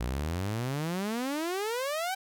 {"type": "exponential sweep", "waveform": "sawtooth", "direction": "up", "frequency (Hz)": [56.8, 784], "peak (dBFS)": -26, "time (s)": [0, 2.15], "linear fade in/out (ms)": 10, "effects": []}